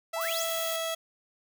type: tone with pitch glide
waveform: sawtooth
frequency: 660 to 654.3 Hz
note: E5 to E5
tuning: +2 to -13 cents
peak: -27 dBFS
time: 0.13-0.95 s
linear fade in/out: 10 ms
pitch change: -15 cents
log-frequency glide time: 0.38-0.76 s
type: exponential sweep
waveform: sine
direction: up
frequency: 784 to 8080 Hz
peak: -34 dBFS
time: 0.16-0.44 s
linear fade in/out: 2 ms
type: noise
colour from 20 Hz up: blue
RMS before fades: -37 dBFS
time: 0.21-0.76 s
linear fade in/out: 0 ms
type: tone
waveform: sawtooth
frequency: 3322 Hz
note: G#7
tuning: in tune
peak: -33 dBFS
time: 0.28-0.95 s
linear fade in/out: 5 ms
effects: none